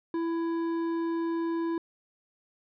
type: tone with hard clipping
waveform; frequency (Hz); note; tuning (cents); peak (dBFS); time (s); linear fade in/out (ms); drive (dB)
triangle; 332.5; E4; +15; -29; 0.14-1.78; 2; 12
effects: resampled to 11025 Hz